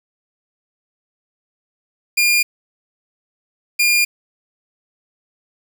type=tone pair in turn; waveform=sawtooth; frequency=2412 / 2412 Hz; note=D7 / D7; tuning=+46 / +46 cents; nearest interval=unison; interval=0 cents; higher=neither; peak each=-9 dBFS; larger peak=neither; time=2.17-2.43 / 3.79-4.05 s; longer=neither; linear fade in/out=10 ms; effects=7-bit